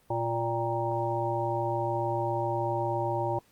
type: harmonic tone with a mistuned harmonic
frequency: 116.54 Hz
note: A#2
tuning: in tune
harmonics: 1 / 3 / 5 / 7 / 8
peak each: -33 / -33 / -33 / -33 / -33 dBFS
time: 0.1-3.39 s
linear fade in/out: 5 ms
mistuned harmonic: 7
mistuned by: -43 cents
effects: pink hiss -64 dBFS RMS until 3.51 s + Opus 32 kbps